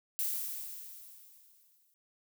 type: noise with exponential decay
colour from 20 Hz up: violet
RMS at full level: -32 dBFS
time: 0.19-1.94 s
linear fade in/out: 0 ms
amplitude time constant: 380 ms
effects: none

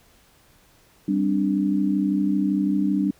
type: chord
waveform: sine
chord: G suspended fourth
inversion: none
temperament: just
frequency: 196 / 261.3 / 294 Hz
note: G3 / C4 / D4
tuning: 0 / -2 / +2 cents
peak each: -22 / -28 / -22 dBFS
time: 1.08-3.11 s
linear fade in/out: 5 ms
effects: pink hiss -57 dBFS RMS until 3.19 s

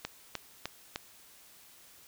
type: click train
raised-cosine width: 0.2 ms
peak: -17 dBFS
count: 4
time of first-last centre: 0.05-0.959 s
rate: 3.3 Hz
effects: white hiss -57 dBFS RMS until 2.07 s

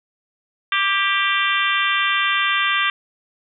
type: harmonic tone with a mistuned harmonic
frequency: 392 Hz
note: G4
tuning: in tune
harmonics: 3 / 4 / 5 / 6 / 7 / 8 / 9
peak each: -22 / -23 / -24 / -25 / -25 / -26 / -27 dBFS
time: 0.72-2.9 s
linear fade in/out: 2 ms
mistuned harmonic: 4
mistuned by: +31 cents
effects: none

